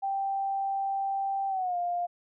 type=tone with pitch glide; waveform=sine; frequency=784 to 702.5 Hz; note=G5 to F5; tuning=0 to +10 cents; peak=-27 dBFS; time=0.02-2.07 s; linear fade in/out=20 ms; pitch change=-190 cents; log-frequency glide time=1.48-1.77 s; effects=none